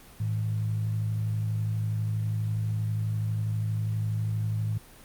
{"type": "tone pair together", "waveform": "sine", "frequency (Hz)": [108.31, 160.6], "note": ["A2", "E3"], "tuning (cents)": [-27, -45], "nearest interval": "perfect fifth", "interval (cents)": 682, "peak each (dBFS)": [-26, -36], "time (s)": [0.2, 4.78], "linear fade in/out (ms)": 5, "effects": ["pink hiss -51 dBFS RMS until 5.04 s", "Opus 32 kbps"]}